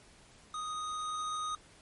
square tone with level ramp, 1244.5 Hz, D#6, in tune, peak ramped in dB -37 to -34 dBFS, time 0.54-1.55 s, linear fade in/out 2 ms, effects pink hiss -59 dBFS RMS until 1.81 s + MP3 48 kbps

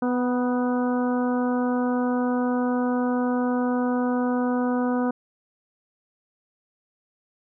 harmonic tone with a mistuned harmonic, 248.1 Hz, B3, 8 cents sharp, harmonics 1 / 2 / 3 / 4 / 5 / 6, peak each -22 / -28 / -32 / -34 / -36 / -38 dBFS, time 0.02-5.11 s, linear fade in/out 5 ms, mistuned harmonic 4, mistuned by -21 cents, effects none

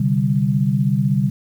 sine chord, C suspended second, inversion none, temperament equal, 130.81 / 146.83 / 196 Hz, C3 / D3 / G3, 0 / 0 / 0 cents, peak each -19 dBFS, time 0-1.3 s, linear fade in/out 5 ms, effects 8-bit

